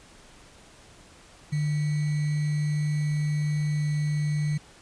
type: tone with sample-and-hold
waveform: sine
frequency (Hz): 149.8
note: D3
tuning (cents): +35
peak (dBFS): -23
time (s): 1.52-4.58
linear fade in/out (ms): 10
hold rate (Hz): 2100
effects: pink hiss -52 dBFS RMS until 4.81 s + resampled to 22050 Hz